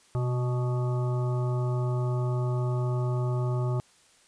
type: harmonic tone with a mistuned harmonic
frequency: 123.47 Hz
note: B2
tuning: in tune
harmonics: 1 / 3 / 5 / 7 / 9 / 10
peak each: -25 / -35 / -39 / -42 / -44 / -45 dBFS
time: 0.15-3.8 s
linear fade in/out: 0 ms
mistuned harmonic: 1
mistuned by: +33 cents
effects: white hiss -60 dBFS RMS until 4.27 s + resampled to 22050 Hz